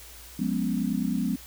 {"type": "chord", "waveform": "sine", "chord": "C# dominant seventh", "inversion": "first", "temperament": "equal with one note detuned", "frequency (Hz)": [179.11, 207.7, 246.9, 277.2], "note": ["E#3", "G#3", "B3", "C#4"], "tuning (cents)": [44, 0, 0, 0], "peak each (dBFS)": [-30, -29, -29, -32], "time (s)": [0.39, 1.36], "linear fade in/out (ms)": 5, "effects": ["added 60 Hz sine -49 dBFS peak until 1.46 s", "white hiss -47 dBFS RMS until 1.46 s"]}